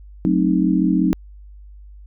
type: chord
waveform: sine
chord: F# diminished seventh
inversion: none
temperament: equal with one note detuned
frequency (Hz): 185 / 220 / 265.7 / 311.1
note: F#3 / A3 / C4 / Eb4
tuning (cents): 0 / 0 / +27 / 0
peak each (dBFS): -18 / -23 / -20 / -19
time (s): 0.25-1.13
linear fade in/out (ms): 0
effects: added 50 Hz sine -38 dBFS peak until 2.06 s